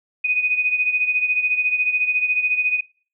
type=beating tone pair; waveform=sine; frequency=2489 / 2503 Hz; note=D#7 / D#7; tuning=0 / +10 cents; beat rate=14 Hz; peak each=-18 / -24 dBFS; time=0.24-2.81 s; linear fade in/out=10 ms; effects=noise-tail reverb RT60 0.4 s tail -22 dB re dry